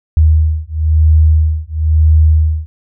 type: beating tone pair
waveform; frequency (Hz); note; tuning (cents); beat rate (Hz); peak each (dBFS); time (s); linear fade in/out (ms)
sine; 77.78 / 78.78; D#2 / D#2; 0 / +22; 1; -10; 0.17-2.66; 0
effects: none